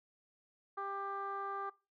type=tone with low-pass filter; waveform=15% pulse; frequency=395.7 Hz; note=G4; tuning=16 cents sharp; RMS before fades=-40 dBFS; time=0.77-1.7 s; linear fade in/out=10 ms; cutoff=1200 Hz; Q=3.4; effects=noise-tail reverb RT60 0.3 s tail -22 dB re dry